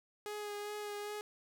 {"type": "tone with vibrato", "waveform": "sawtooth", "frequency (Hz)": 415.3, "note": "G#4", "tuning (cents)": 0, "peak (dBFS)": -36, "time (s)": [0.26, 1.21], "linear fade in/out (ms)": 0, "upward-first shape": "sine", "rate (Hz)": 2.5, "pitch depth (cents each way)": 17, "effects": []}